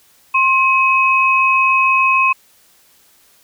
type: tone pair together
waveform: sine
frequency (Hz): 1062.5 / 2544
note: C6 / D#7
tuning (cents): +26 / +38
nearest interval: octave + minor third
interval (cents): 1512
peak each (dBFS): -13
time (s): 0.34-2.33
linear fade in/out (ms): 10
effects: white hiss -52 dBFS RMS until 3.43 s